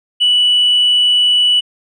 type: tone with hard clipping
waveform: triangle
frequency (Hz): 2957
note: F#7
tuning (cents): -2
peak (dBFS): -9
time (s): 0.2-1.61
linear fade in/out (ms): 20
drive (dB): 4
effects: resampled to 24000 Hz